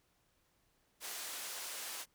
white band-pass noise, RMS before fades -44 dBFS, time 1-2.06 s, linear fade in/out 50 ms, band 420 to 12000 Hz, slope 12 dB/octave, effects pink hiss -75 dBFS RMS until 2.14 s

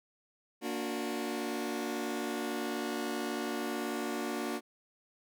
sawtooth chord, Bb augmented, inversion none, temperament just, 233.1 / 291.4 / 364.2 Hz, Bb3 / D4 / F#4, 0 / -13 / -27 cents, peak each -34 dBFS, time 0.61-4.61 s, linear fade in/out 50 ms, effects none

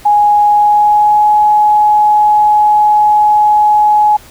sine tone with pitch glide, 830.6 to 842.2 Hz, G#5 to G#5, 0 to +24 cents, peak -5 dBFS, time 0.05-4.17 s, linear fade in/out 10 ms, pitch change +24 cents, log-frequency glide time 0.45-1.31 s, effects pink hiss -38 dBFS RMS until 4.3 s

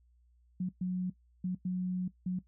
sine tone bursts at uneven times, 182.6 Hz, F#3, 23 cents flat, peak -30 dBFS, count 5, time 0.6-0.69 / 0.81-1.1 / 1.44-1.55 / 1.65-2.08 / 2.26-2.39 s, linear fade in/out 5 ms, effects noise-tail reverb RT60 0.1 s tail -17 dB re dry + added 60 Hz sine -63 dBFS peak until 2.47 s

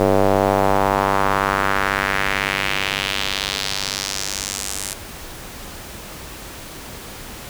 square tone with band-pass filter sweep, 49 Hz, G1, in tune, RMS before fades -20 dBFS, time 0-4.93 s, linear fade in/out 0 ms, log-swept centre 530 to 8900 Hz, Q 1.7, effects pink hiss -35 dBFS RMS until 7.49 s

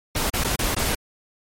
pink noise with dropouts, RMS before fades -23 dBFS, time 0.15-0.95 s, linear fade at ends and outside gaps 5 ms, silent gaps 0.3-0.335 / 0.439-0.445 / 0.56-0.59 / 0.749-0.764 s, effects MP3 64 kbps

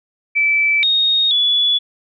sine tone with pitch steps, 2316 / 3723 / 3422 Hz, D7 / A#7 / A7, -25 / -3 / -49 cents, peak -12 dBFS, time 0.35-1.79 s, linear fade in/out 20 ms, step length 480 ms, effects none

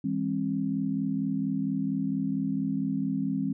sine tone cluster, 163.1 / 202.9 / 267.3 Hz, E3 / G#3 / C4, -18 / -40 / +37 cents, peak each -33 / -30 / -29 dBFS, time 0.04-3.53 s, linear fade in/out 5 ms, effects none

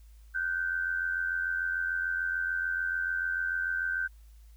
sine tone pair together, 1459 / 1545.8 Hz, F#6 / G6, -25 / -25 cents, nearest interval minor second, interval 100 cents, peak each -35 / -29 dBFS, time 0.34-4.08 s, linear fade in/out 20 ms, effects added 54 Hz sine -50 dBFS peak until 4.56 s + white hiss -68 dBFS RMS until 4.56 s

